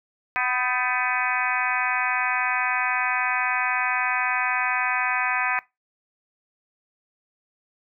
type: harmonic tone with a mistuned harmonic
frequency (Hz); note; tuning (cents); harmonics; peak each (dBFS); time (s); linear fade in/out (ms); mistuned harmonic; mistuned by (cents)
250; B3; +21; 3 / 4 / 5 / 6 / 7 / 8 / 9 / 10; -30 / -30 / -30 / -30 / -30 / -30 / -30 / -30; 0.36-5.59; 0; 6; +61
effects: noise-tail reverb RT60 0.2 s tail -20 dB re dry